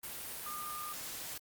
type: tone in noise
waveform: sine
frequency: 1211 Hz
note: D#6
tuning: 47 cents flat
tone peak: -41 dBFS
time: 0.46-0.93 s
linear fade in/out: 5 ms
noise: white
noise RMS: -43 dBFS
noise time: 0.03-1.38 s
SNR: -1 dB
effects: Opus 32 kbps